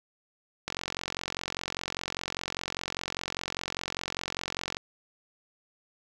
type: click train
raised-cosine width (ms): 0.2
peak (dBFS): -14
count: 185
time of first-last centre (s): 0.68-4.769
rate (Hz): 45
effects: none